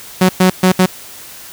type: tone bursts at uneven times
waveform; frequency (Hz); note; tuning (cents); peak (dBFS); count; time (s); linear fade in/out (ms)
sawtooth; 185; F#3; 0; -3; 4; 0.21-0.29 / 0.4-0.5 / 0.63-0.72 / 0.79-0.86; 5
effects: white hiss -34 dBFS RMS until 1.52 s